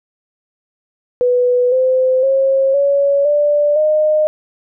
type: tone with pitch steps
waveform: sine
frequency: 493.9 / 515.8 / 538.6 / 562.4 / 587.3 / 613.4 Hz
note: B4 / C5 / C#5 / C#5 / D5 / D#5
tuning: 0 / -25 / -50 / +25 / 0 / -25 cents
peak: -10 dBFS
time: 1.21-4.27 s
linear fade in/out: 0 ms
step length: 510 ms
effects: none